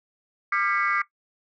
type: tone cluster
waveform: sine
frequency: 1196 / 1385 / 1613 / 1979 / 2207 Hz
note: D6 / F6 / G6 / B6 / C#7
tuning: +31 / -15 / +49 / +3 / -8 cents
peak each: -24 / -28 / -29 / -28 / -28 dBFS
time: 0.52-1.02 s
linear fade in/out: 5 ms
effects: noise-tail reverb RT60 0.1 s tail -17 dB re dry + tanh soft clip ceiling -12 dBFS